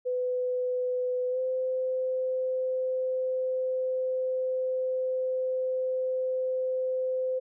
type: tone with pitch glide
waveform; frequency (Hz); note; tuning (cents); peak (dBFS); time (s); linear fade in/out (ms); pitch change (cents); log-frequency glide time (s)
sine; 501 to 514.8; B4 to C5; +25 to -28; -26; 0.05-7.4; 20; +47; 1.3-1.39
effects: none